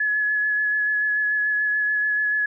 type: tone with vibrato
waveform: sine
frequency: 1700 Hz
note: G#6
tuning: 40 cents sharp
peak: -19 dBFS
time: 0-2.46 s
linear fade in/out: 5 ms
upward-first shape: sine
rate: 6.9 Hz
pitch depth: 15 cents each way
effects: none